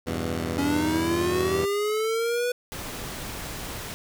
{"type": "chord", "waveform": "10% pulse", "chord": "E minor", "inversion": "none", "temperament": "equal", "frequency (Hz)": [82.41, 98, 123.47], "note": ["E2", "G2", "B2"], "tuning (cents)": [0, 0, 0], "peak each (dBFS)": [-21, -25, -27], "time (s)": [0.06, 1.66], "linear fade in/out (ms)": 20}
{"type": "linear sweep", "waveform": "square", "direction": "up", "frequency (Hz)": [278.1, 493.9], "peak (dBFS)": -24, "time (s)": [0.58, 2.52], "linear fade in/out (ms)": 5}
{"type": "noise", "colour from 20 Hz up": "pink", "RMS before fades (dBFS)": -35, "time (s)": [2.72, 3.94], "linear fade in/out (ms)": 0}
{"effects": []}